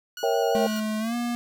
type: tone with vibrato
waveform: 15% pulse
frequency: 1445 Hz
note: F#6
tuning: 41 cents flat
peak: -28 dBFS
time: 0.17-0.8 s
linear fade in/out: 2 ms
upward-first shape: square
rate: 5.9 Hz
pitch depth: 14 cents each way
type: chord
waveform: sine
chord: A# diminished seventh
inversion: none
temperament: equal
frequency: 466.2 / 554.4 / 659.3 / 784 Hz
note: A#4 / C#5 / E5 / G5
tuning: 0 / 0 / 0 / 0 cents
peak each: -24 / -27 / -27 / -27 dBFS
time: 0.23-0.67 s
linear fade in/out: 2 ms
type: tone with pitch glide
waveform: square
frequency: 215.5 to 239.1 Hz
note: A3 to A#3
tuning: -36 to +44 cents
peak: -26 dBFS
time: 0.55-1.35 s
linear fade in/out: 0 ms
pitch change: +180 cents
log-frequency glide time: 0.99-1.15 s
type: noise with exponential decay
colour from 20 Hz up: violet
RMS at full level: -38 dBFS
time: 0.76-0.83 s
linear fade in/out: 1 ms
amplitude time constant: 15 ms
effects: none